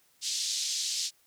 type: band-pass noise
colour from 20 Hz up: pink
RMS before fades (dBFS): -32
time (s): 0.21-1.11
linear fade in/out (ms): 50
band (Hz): 3900 to 7200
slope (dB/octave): 24
effects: white hiss -66 dBFS RMS until 1.26 s